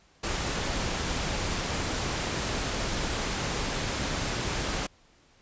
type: noise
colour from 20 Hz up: pink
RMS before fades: -30 dBFS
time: 0.23-4.87 s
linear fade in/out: 10 ms
effects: pink hiss -61 dBFS RMS until 5.41 s + resampled to 16000 Hz